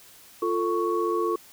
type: tone cluster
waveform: sine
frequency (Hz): 348.3 / 443.8 / 1112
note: F4 / A4 / C#6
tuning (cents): -5 / +15 / +5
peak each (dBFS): -26 / -27 / -28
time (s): 0.42-1.36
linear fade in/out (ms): 5
effects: white hiss -51 dBFS RMS until 1.52 s